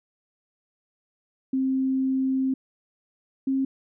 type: tone pair in turn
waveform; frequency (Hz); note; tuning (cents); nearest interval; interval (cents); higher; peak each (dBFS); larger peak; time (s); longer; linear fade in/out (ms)
sine; 264 / 267.8; C4 / C4; +16 / +40; unison; 24; second; -21; neither; 1.53-2.54 / 3.47-3.65; first; 5
effects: none